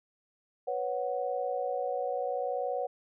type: chord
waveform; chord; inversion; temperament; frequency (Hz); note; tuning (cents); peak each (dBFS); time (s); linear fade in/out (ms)
sine; B suspended second; none; equal; 493.9 / 554.4 / 740; B4 / C#5 / F#5; 0 / 0 / 0; -34; 0.67-2.87; 10
effects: none